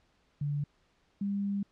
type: tone pair in turn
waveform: sine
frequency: 144.9 / 200.2 Hz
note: D3 / G3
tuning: -23 / +37 cents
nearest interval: tritone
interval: 560 cents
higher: second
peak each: -29 / -29 dBFS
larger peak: neither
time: 0.41-0.64 / 1.21-1.63 s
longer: second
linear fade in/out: 5 ms
effects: pink hiss -70 dBFS RMS until 1.71 s + low-pass 5000 Hz 12 dB/octave